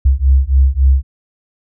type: beating tone pair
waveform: sine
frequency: 65.41 / 69.01 Hz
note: C2 / C#2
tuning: 0 / -7 cents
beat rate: 3.6 Hz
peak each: -10 dBFS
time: 0.05-1.03 s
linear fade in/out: 10 ms
effects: tanh soft clip ceiling -1 dBFS

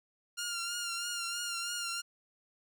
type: tone with vibrato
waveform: 10% pulse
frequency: 1400 Hz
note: F6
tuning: 4 cents sharp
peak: -26 dBFS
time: 0.37-2.02 s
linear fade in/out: 20 ms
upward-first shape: triangle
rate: 3.1 Hz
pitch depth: 43 cents each way
effects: none

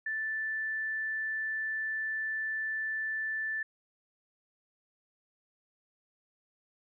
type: tone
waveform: sine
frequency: 1760 Hz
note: A6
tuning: in tune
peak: -31 dBFS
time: 0.06-3.63 s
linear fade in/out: 5 ms
effects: none

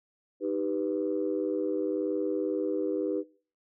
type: chord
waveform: sine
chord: Eb augmented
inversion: none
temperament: equal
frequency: 311.1 / 392 / 493.9 Hz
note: Eb4 / G4 / B4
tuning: 0 / 0 / 0 cents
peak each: -31 dBFS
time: 0.4-3.24 s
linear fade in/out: 50 ms
effects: noise-tail reverb RT60 0.4 s tail -20 dB re dry + tanh soft clip ceiling -18 dBFS

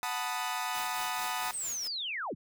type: chord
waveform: sawtooth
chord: B dominant seventh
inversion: second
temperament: equal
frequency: 740 / 880 / 987.8 / 1244.5 Hz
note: F#5 / A5 / B5 / D#6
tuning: 0 / 0 / 0 / 0 cents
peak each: -34 dBFS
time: 0.03-1.51 s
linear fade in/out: 0 ms
type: noise with tremolo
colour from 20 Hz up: white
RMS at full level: -42 dBFS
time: 0.74-1.88 s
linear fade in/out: 10 ms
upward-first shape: sine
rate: 4.5 Hz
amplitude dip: 65%
type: linear sweep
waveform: sine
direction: down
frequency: 8600 to 63.9 Hz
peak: -33 dBFS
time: 1.53-2.35 s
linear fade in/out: 20 ms
effects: none

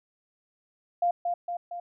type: tone with echo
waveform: sine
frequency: 698.5 Hz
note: F5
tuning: in tune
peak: -21 dBFS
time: 1.02-1.11 s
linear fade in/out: 5 ms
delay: 230 ms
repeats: 3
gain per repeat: -4 dB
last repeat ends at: 1.8 s
effects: none

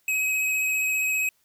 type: tone with vibrato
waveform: square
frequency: 2544 Hz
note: D#7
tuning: 38 cents sharp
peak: -23 dBFS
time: 0.08-1.29 s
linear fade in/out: 2 ms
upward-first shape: triangle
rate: 15 Hz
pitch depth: 15 cents each way
effects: white hiss -67 dBFS RMS until 1.44 s

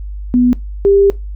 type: tone pair in turn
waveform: sine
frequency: 246.9 / 397.6 Hz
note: B3 / G4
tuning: 0 / +25 cents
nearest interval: minor sixth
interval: 825 cents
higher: second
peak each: -7 / -6 dBFS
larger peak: second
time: 0.34-0.53 / 0.85-1.1 s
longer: second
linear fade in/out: 0 ms
effects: noise-tail reverb RT60 0.2 s tail -20 dB re dry + added 50 Hz sine -22 dBFS peak until 1.35 s

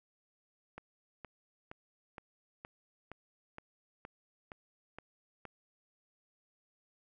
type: click train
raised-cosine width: 0.5 ms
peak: -30 dBFS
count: 11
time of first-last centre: 0.78-5.453 s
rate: 2.14 Hz
effects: none

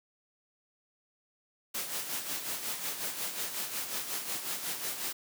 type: noise with tremolo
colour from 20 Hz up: white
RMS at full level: -34 dBFS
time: 1.74-5.13 s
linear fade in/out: 10 ms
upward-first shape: sine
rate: 5.5 Hz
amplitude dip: 55%
effects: high-pass 150 Hz 12 dB/octave

